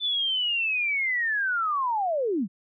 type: linear sweep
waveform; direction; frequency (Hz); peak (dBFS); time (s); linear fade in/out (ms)
sine; down; 3533 to 164.9; -23; 0-2.48; 50
effects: none

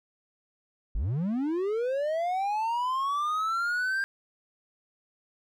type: linear sweep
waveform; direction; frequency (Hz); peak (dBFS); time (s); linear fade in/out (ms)
triangle; up; 37.63 to 1600; -24; 0.95-4.04; 0
effects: none

